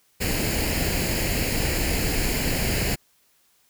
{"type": "noise with comb filter", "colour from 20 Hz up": "pink", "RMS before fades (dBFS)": -24, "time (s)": [0.2, 2.96], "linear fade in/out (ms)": 20, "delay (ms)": 0.42, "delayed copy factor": 0.65, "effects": ["white hiss -63 dBFS RMS until 3.69 s"]}